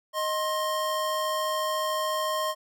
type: tone pair together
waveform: square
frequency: 622.3 / 1061.8 Hz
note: D#5 / C6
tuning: 0 / +25 cents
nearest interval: major sixth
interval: 925 cents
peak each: -30 / -29 dBFS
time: 0.13-2.55 s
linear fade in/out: 50 ms
effects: none